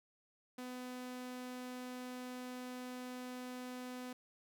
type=tone; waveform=sawtooth; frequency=250.9 Hz; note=B3; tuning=28 cents sharp; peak=-40 dBFS; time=0.58-4.13 s; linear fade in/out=5 ms; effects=none